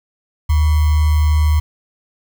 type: tone with sample-and-hold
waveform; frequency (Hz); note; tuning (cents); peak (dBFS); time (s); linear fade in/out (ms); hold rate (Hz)
sine; 76.4; D#2; -31; -10; 0.49-1.6; 10; 1050
effects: none